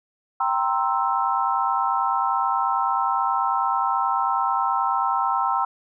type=chord; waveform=sine; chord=C dominant seventh; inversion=second; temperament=equal with one note detuned; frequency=784 / 937.2 / 1046.5 / 1318.5 Hz; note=G5 / Bb5 / C6 / E6; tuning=0 / +9 / 0 / 0 cents; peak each=-25 dBFS; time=0.4-5.65 s; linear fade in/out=5 ms; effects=none